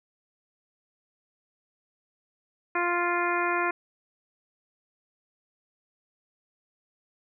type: harmonic tone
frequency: 349.2 Hz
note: F4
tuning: in tune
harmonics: 1 / 2 / 3 / 4 / 5 / 6 / 7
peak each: -30 / -32 / -29 / -31 / -33 / -35 / -35 dBFS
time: 2.75-3.71 s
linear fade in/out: 5 ms
effects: none